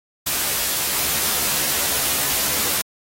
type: noise with comb filter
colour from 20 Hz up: white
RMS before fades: -21 dBFS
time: 0.26-2.82 s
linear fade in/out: 10 ms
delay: 14 ms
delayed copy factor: +0.85
effects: AAC 48 kbps